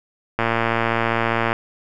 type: click train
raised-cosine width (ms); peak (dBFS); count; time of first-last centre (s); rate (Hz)
0.5; -4; 132; 0.39-1.529; 115
effects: none